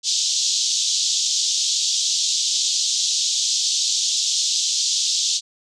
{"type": "band-pass noise", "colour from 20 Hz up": "white", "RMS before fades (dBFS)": -21, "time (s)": [0.03, 5.41], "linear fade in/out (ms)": 50, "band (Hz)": [3300, 7100], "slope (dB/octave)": 48, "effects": []}